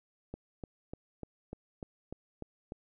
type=click train; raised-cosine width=2 ms; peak=-27 dBFS; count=9; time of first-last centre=0.34-2.721 s; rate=3.36 Hz; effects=none